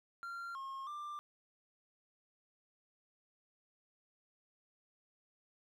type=tone with pitch steps; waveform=triangle; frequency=1382 / 1077 / 1186 Hz; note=F6 / C6 / D6; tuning=-19 / +50 / +17 cents; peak=-40 dBFS; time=0.23-1.19 s; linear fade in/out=0 ms; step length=320 ms; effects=none